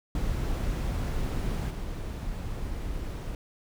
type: noise with level steps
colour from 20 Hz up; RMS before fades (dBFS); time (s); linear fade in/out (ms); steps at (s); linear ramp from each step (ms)
brown; -29 / -34; 0.15-3.35; 2; 1.7; 10
effects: none